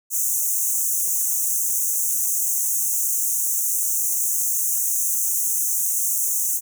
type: high-pass noise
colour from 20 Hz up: pink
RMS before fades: -22 dBFS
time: 0.1-6.61 s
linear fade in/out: 50 ms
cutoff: 6100 Hz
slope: 96 dB/octave
effects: none